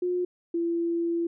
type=tone pair in turn; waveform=sine; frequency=358.4 / 338.3 Hz; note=F4 / E4; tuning=+45 / +45 cents; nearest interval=minor second; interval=100 cents; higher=first; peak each=-24 dBFS; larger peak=neither; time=0.02-0.25 / 0.54-1.27 s; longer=second; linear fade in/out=5 ms; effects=none